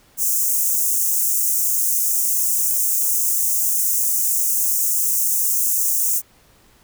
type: high-pass noise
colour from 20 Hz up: white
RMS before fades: -19 dBFS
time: 0.17-6.22 s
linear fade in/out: 50 ms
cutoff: 6200 Hz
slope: 48 dB/octave
effects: pink hiss -54 dBFS RMS until 6.83 s